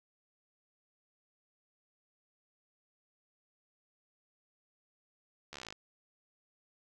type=slowing click train; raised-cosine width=0.2 ms; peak=-27 dBFS; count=13; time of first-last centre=5.53-5.725 s; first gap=13 ms; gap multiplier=1.04; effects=none